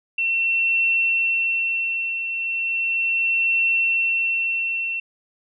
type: tone with tremolo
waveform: sine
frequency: 2706 Hz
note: E7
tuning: 45 cents sharp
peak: -16 dBFS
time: 0.18-5 s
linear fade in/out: 5 ms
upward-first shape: triangle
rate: 0.36 Hz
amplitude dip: 60%
effects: none